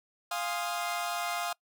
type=chord; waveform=sawtooth; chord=F minor seventh; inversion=none; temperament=equal with one note detuned; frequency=698.5 / 823 / 1046.5 / 1244.5 Hz; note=F5 / Ab5 / C6 / Eb6; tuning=0 / -16 / 0 / 0 cents; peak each=-30 / -36 / -36 / -34 dBFS; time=0.31-1.53 s; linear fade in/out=5 ms; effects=noise-tail reverb RT60 0.1 s tail -24 dB re dry